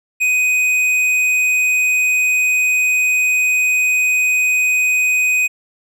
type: tone with tanh clipping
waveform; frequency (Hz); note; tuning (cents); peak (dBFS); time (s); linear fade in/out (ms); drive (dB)
sine; 2500; D#7; +8; -14; 0.2-5.48; 20; 10
effects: none